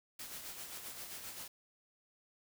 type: noise with tremolo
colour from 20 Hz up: white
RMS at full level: -45 dBFS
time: 0.19-1.48 s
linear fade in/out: 5 ms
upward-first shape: sine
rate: 7.6 Hz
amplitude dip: 45%
effects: none